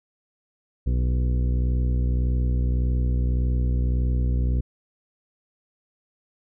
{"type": "harmonic tone with a mistuned harmonic", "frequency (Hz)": 61.74, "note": "B1", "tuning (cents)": 0, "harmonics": [1, 2, 3, 4, 5, 6, 7, 8], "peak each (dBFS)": [-20, -27, -37, -35, -42, -44, -47, -45], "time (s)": [0.86, 4.61], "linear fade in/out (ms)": 10, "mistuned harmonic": 7, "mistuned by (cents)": -37, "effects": []}